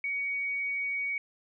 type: tone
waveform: sine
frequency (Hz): 2247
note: C#7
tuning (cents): +23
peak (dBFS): -29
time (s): 0.04-1.18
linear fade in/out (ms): 2
effects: none